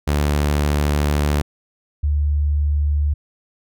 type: tone pair in turn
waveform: sawtooth / sine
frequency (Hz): 73.4 / 73.4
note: D2 / D2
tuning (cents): 0 / 0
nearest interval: unison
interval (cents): 0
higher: neither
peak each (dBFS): -12 / -15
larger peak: first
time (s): 0.07-1.42 / 2.03-3.14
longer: first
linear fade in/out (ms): 10
effects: none